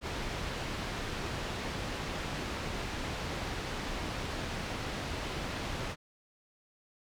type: low-pass noise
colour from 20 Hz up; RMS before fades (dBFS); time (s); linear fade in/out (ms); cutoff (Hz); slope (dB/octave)
pink; -37; 0.01-5.96; 50; 4500; 12
effects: none